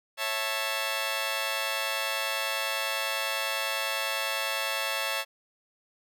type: chord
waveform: 10% pulse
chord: A major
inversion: first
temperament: just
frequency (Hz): 550 / 660 / 880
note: C#5 / E5 / A5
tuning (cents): -14 / +2 / 0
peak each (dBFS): -25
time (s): 0.17-5.25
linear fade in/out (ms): 50
effects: none